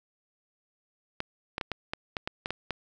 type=clicks; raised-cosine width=0.3 ms; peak=-15 dBFS; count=10; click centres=1.204 / 1.581 / 1.612 / 1.717 / 1.935 / 2.168 / 2.275 / 2.459 / 2.506 / 2.707 s; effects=none